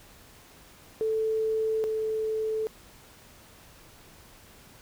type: tone pair in turn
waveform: sine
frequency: 440 / 437.6 Hz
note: A4 / A4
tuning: 0 / -9 cents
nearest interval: unison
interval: 9 cents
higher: first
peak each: -24 / -26 dBFS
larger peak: first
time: 1.01-1.84 / 1.84-2.67 s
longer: neither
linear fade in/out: 0 ms
effects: pink hiss -53 dBFS RMS until 4.81 s